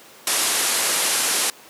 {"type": "low-pass noise", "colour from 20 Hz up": "white", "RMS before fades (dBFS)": -21, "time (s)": [0.27, 1.5], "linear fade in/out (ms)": 2, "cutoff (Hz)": 12000, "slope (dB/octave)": 96, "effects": ["pink hiss -45 dBFS RMS until 1.69 s", "high-pass 300 Hz 12 dB/octave"]}